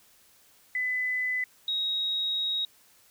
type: tone pair in turn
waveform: sine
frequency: 2006 / 3787 Hz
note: B6 / A#7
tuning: +26 / +27 cents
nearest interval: major seventh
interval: 1101 cents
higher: second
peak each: -26 dBFS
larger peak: neither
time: 0.75-1.44 / 1.68-2.65 s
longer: second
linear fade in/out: 2 ms
effects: white hiss -60 dBFS RMS until 3.1 s